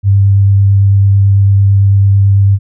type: tone with vibrato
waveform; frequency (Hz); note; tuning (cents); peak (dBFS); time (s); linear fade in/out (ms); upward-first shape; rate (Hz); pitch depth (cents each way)
sine; 99; G2; +18; -4; 0.03-2.59; 50; sine; 9; 11
effects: none